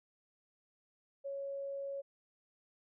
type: tone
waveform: sine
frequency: 554.4 Hz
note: C#5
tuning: in tune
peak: -38 dBFS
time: 1.24-2.02 s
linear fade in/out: 20 ms
effects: none